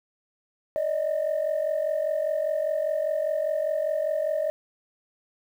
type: tone pair together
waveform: sine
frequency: 582 / 627 Hz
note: D5 / D#5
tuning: -16 / +13 cents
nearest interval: minor second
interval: 129 cents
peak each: -26 / -24 dBFS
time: 0.76-4.5 s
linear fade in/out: 0 ms
effects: tanh soft clip ceiling -19 dBFS + 9-bit